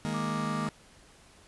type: chord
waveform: 40% pulse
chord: D# suspended fourth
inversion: none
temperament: just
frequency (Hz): 155.56 / 207.4 / 233.3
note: D#3 / G#3 / A#3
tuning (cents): 0 / -2 / +2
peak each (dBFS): -34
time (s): 0.05-0.69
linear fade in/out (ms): 0
type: tone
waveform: sine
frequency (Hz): 1176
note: D6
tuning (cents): +2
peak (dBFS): -35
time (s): 0.14-0.67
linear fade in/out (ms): 2
effects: pink hiss -57 dBFS RMS until 1.47 s + resampled to 24000 Hz